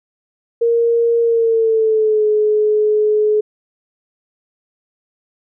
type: tone with pitch glide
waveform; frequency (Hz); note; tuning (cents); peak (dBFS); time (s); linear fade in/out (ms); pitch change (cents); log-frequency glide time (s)
sine; 466.2 to 425; A#4 to G#4; 0 to +40; -11; 0.61-3.41; 10; -160; 1.21-2.26
effects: none